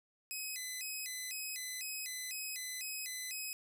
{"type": "tone with vibrato", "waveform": "10% pulse", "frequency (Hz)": 2262, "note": "C#7", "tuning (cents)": 34, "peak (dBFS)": -31, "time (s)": [0.31, 3.53], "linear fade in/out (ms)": 0, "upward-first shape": "square", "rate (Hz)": 2, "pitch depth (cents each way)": 200, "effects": []}